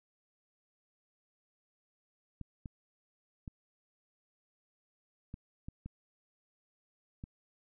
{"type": "clicks", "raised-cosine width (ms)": 5, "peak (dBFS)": -30, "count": 7, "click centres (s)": [2.413, 2.658, 3.478, 5.341, 5.685, 5.86, 7.239], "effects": []}